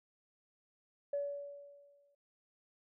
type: tone with exponential decay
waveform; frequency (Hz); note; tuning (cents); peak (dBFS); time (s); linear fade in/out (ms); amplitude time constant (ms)
sine; 570; C#5; +48; -31; 1.13-2.15; 5; 220
effects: tanh soft clip ceiling -27 dBFS